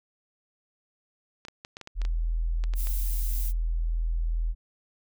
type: clicks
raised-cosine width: 0.2 ms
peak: -23 dBFS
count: 11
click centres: 1.451 / 1.484 / 1.649 / 1.769 / 1.813 / 1.874 / 2.017 / 2.051 / 2.639 / 2.737 / 2.871 s
type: tone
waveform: sine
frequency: 41.2 Hz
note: E1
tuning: in tune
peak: -24 dBFS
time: 1.95-4.55 s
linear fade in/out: 50 ms
type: noise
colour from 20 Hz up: violet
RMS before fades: -37 dBFS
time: 2.75-3.53 s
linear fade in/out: 50 ms
effects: none